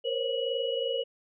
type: tone cluster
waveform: sine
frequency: 468.4 / 527 / 550 / 2922 Hz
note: A#4 / C5 / C#5 / F#7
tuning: +8 / +12 / -14 / -22 cents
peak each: -31 / -32 / -37 / -34 dBFS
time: 0.04-1.04 s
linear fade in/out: 20 ms
effects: none